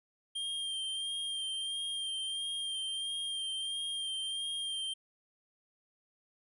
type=tone with vibrato; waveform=square; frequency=3187 Hz; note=G7; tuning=28 cents sharp; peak=-35 dBFS; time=0.35-4.94 s; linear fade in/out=10 ms; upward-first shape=sine; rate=1.5 Hz; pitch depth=25 cents each way; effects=resampled to 24000 Hz